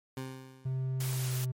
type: tone with exponential decay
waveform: 20% pulse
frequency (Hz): 131.3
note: C3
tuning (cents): +6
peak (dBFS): -30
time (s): 0.17-1.05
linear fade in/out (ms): 2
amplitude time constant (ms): 190
type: tone with pitch glide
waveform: triangle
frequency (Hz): 130.81 to 127.97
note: C3 to C3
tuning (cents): 0 to -38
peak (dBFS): -28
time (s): 0.65-1.52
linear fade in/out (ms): 10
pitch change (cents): -38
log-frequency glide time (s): 1.03-1.34
type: noise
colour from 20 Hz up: white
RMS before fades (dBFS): -40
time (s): 1-1.45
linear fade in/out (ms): 5
effects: MP3 64 kbps